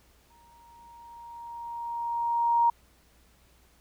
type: tone with exponential growth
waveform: sine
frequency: 938 Hz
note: A#5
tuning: 11 cents sharp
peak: -18 dBFS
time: 0.3-2.7 s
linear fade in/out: 5 ms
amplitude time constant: 520 ms
effects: added 60 Hz sine -63 dBFS peak until 3.8 s + pink hiss -63 dBFS RMS until 3.8 s